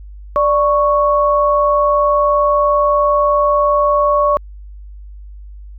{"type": "tone pair together", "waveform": "sine", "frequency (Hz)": [588.3, 1108.7], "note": ["D5", "C#6"], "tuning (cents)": [3, 0], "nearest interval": "major seventh", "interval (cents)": 1097, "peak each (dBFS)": -13, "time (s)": [0.36, 4.37], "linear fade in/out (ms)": 0, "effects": ["added 50 Hz sine -31 dBFS peak until 5.78 s"]}